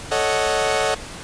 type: chord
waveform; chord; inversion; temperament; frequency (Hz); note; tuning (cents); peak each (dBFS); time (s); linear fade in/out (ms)
sawtooth; D# half-diminished seventh; second; equal; 440 / 554.4 / 622.3 / 740; A4 / C#5 / D#5 / F#5; 0 / 0 / 0 / 0; -20; 0.11-0.95; 10
effects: pink hiss -35 dBFS RMS until 1.23 s + resampled to 22050 Hz